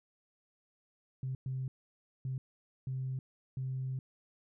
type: tone bursts at uneven times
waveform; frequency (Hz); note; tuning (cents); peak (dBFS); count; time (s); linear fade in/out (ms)
sine; 130.81; C3; 0; -33; 5; 1.23-1.35 / 1.46-1.68 / 2.25-2.38 / 2.87-3.19 / 3.57-3.99; 2
effects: tanh soft clip ceiling -29 dBFS